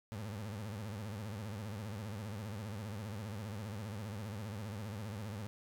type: tone with vibrato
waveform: 30% pulse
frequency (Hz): 104.6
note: G#2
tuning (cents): +13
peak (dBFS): -38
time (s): 0.12-5.47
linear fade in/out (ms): 0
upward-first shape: sine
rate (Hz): 15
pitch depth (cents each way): 150
effects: none